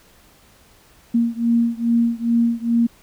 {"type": "beating tone pair", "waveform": "sine", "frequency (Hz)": [232.5, 234.9], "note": ["A#3", "A#3"], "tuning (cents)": [-4, 13], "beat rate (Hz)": 2.4, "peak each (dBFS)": [-18, -19], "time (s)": [1.14, 2.87], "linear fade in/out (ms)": 10, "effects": ["pink hiss -52 dBFS RMS until 3.02 s"]}